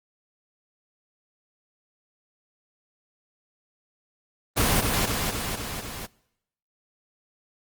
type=noise with echo; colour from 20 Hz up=pink; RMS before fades=-21 dBFS; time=4.56-4.82 s; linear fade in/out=20 ms; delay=250 ms; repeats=5; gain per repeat=-3 dB; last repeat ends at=6.07 s; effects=noise-tail reverb RT60 0.8 s tail -23 dB re dry + Opus 24 kbps